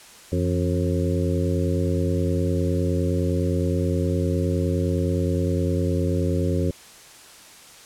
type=harmonic tone with a mistuned harmonic; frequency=89.7 Hz; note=F2; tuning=47 cents sharp; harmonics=1 / 2 / 3 / 4 / 5 / 6; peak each=-23 / -26 / -28 / -29 / -30 / -31 dBFS; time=0.32-6.71 s; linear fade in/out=5 ms; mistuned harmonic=2; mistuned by=-100 cents; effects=white hiss -46 dBFS RMS until 7.85 s + low-pass 10000 Hz 12 dB/octave